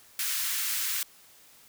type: high-pass noise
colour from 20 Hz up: white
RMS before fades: -30 dBFS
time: 0.19-1.03 s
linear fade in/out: 2 ms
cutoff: 1300 Hz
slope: 24 dB/octave
effects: white hiss -56 dBFS RMS until 1.68 s